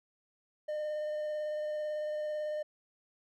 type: tone with vibrato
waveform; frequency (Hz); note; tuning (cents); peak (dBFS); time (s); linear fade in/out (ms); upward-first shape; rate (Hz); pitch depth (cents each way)
triangle; 606; D#5; -46; -31; 0.68-2.63; 10; square; 18; 9
effects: none